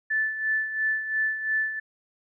sine tone with tremolo, 1752 Hz, A6, 8 cents flat, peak -21 dBFS, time 0.1-1.8 s, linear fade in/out 10 ms, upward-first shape sine, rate 2.9 Hz, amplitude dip 65%, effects none

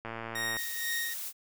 click train, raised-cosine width 0.5 ms, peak -23 dBFS, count 60, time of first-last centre 0.05-0.568 s, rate 114 Hz
sawtooth tone with tremolo, 1864.7 Hz, A#6, in tune, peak -27 dBFS, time 0.35-1.14 s, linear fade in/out 5 ms, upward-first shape sine, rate 2.1 Hz, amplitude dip 65%
blue noise, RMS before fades -38 dBFS, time 0.55-1.33 s, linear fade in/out 50 ms
effects none

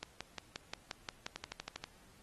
two click trains, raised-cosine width 0.2 ms, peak -24 / -22 dBFS, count 7 / 8, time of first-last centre 1.36-1.84 / 0.03-1.265 s, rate 12.5 / 5.67 Hz, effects pink hiss -64 dBFS RMS until 2.22 s + AAC 32 kbps

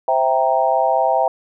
sine chord, C dominant seventh, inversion none, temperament equal, 523.3 / 659.3 / 784 / 932.3 Hz, C5 / E5 / G5 / Bb5, 0 / 0 / 0 / 0 cents, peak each -21 / -18 / -18 / -21 dBFS, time 0.08-1.28 s, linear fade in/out 2 ms, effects none

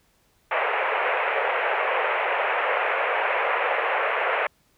pink band-pass noise, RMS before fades -24 dBFS, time 0.51-4.47 s, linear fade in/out 5 ms, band 460 to 2600 Hz, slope 48 dB/octave, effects pink hiss -64 dBFS RMS until 4.77 s

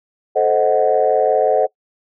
sine chord, A diminished seventh, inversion none, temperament equal with one note detuned, 437.5 / 523.3 / 622.3 / 740 Hz, A4 / C5 / Eb5 / Gb5, -10 / 0 / 0 / 0 cents, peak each -17 dBFS, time 0.35-1.67 s, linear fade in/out 20 ms, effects noise-tail reverb RT60 0.1 s tail -22 dB re dry + tanh soft clip ceiling -3 dBFS

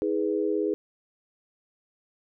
sine chord, G# minor, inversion second, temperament equal with one note detuned, 318.4 / 415.3 / 493.9 Hz, D#4 / G#4 / B4, +40 / 0 / 0 cents, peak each -28 / -26 / -31 dBFS, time 0.02-0.74 s, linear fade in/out 0 ms, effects none

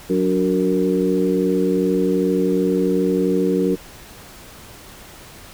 harmonic tone with a mistuned harmonic, 92.5 Hz, F#2, in tune, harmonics 2 / 3 / 4 / 5, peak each -21 / -21 / -21 / -21 dBFS, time 0.09-3.76 s, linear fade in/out 20 ms, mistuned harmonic 3, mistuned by +60 cents, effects pink hiss -41 dBFS RMS until 5.53 s

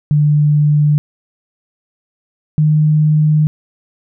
sine tone pair in turn, 148.6 / 152.87 Hz, D3 / D#3, +21 / -30 cents, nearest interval unison, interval 49 cents, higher second, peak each -8 / -8 dBFS, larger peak neither, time 0.11-0.98 / 2.58-3.47 s, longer second, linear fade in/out 0 ms, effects none

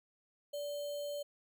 sine tone with sample-and-hold, 580 Hz, D5, 22 cents flat, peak -37 dBFS, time 0.53-1.23 s, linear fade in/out 10 ms, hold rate 3675 Hz, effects none

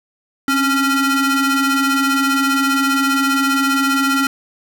40% pulse ring-modulated tone, 555 Hz, C#5, 2 cents sharp, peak -10 dBFS, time 0.48-4.27 s, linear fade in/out 2 ms, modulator 825 Hz, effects none

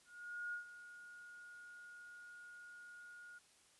sine tone with ADSR envelope, 1435 Hz, F6, 47 cents sharp, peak -40 dBFS, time 0.05-3.39 s, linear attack 480 ms, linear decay 110 ms, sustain -13 dB, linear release 13 ms, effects white hiss -69 dBFS RMS until 3.79 s + resampled to 24000 Hz

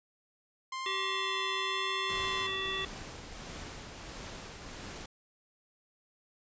sawtooth tone with vibrato, 1046.5 Hz, C6, in tune, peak -32 dBFS, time 0.72-2.47 s, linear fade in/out 5 ms, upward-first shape sine, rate 1 Hz, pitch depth 15 cents each way
harmonic tone, 384 Hz, G4, 36 cents flat, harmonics 1 / 3 / 5 / 7 / 9, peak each -41 / -40 / -39 / -40 / -36 dBFS, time 0.86-2.85 s, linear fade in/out 2 ms
pink noise with tremolo, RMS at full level -43 dBFS, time 2.09-5.06 s, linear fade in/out 5 ms, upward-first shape triangle, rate 1.5 Hz, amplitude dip 35%
effects resampled to 16000 Hz

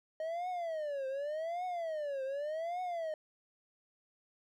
triangle tone with vibrato, 622.3 Hz, D#5, in tune, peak -33 dBFS, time 0.2-3.14 s, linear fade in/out 2 ms, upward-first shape triangle, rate 0.86 Hz, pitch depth 300 cents each way, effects none

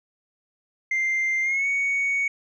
sine tone with pitch glide, 2093 to 2230 Hz, C7 to C#7, 0 to +10 cents, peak -19 dBFS, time 0.91-2.28 s, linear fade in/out 5 ms, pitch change +110 cents, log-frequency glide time 1.42-1.67 s, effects tanh soft clip ceiling -19 dBFS

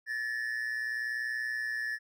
triangle tone pair together, 1739 / 1859.8 Hz, A6 / A#6, -21 / -5 cents, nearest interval minor second, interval 116 cents, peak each -31 / -36 dBFS, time 0.06-1.99 s, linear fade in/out 50 ms, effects none

